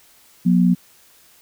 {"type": "tone pair together", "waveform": "sine", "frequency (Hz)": [180.17, 240.5], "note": ["F#3", "B3"], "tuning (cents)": [-46, -46], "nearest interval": "perfect fourth", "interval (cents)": 500, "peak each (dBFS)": [-13, -17], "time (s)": [0.45, 0.75], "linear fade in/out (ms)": 20, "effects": ["white hiss -52 dBFS RMS until 1.41 s"]}